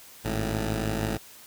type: tone pair together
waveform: 10% pulse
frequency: 51.91 / 110 Hz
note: G#1 / A2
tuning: 0 / 0 cents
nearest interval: octave + minor second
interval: 1300 cents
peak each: -21 dBFS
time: 0.24-1.18 s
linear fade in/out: 20 ms
effects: white hiss -49 dBFS RMS until 1.46 s